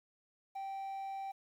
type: tone with quantisation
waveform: triangle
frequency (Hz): 780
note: G5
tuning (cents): -9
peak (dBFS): -37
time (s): 0.55-1.32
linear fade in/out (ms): 10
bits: 11
effects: none